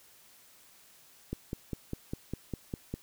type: click train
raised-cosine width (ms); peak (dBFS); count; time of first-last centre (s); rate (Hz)
3; -21; 9; 1.33-2.94; 4.97
effects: white hiss -59 dBFS RMS until 3.02 s